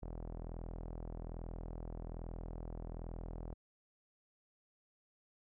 sawtooth tone with low-pass filter, 41.2 Hz, E1, in tune, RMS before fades -45 dBFS, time 0.02-3.54 s, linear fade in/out 10 ms, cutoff 710 Hz, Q 1.3, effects none

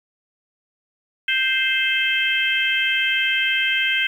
harmonic tone, 523.3 Hz, C5, in tune, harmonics 3 / 4 / 5 / 6, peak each -23 / -23 / -23 / -23 dBFS, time 1.28-4.07 s, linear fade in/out 5 ms, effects 8-bit

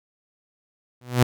sawtooth tone with exponential growth, 123.47 Hz, B2, in tune, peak -7 dBFS, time 1.01-1.23 s, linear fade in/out 5 ms, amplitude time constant 46 ms, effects none

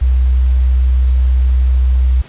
sine tone, 63.3 Hz, B1, 43 cents sharp, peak -8 dBFS, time 0.01-2.22 s, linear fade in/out 10 ms, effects pink hiss -39 dBFS RMS until 2.28 s + resampled to 8000 Hz

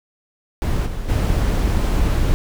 brown noise with level steps, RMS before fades -19 / -26 / -17 dBFS, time 0.62-2.34 s, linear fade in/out 0 ms, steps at 0.85 / 1.08 s, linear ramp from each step 20 ms, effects none

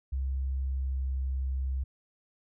sine tone with pitch glide, 66.5 to 65.96 Hz, C2 to C2, +29 to +15 cents, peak -28 dBFS, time 0.12-1.84 s, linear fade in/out 10 ms, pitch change -14 cents, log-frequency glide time 0.58-1.05 s, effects none

